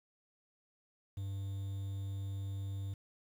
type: tone with quantisation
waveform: triangle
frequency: 98 Hz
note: G2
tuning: in tune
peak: -35 dBFS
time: 1.17-2.94 s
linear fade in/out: 5 ms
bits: 10
effects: none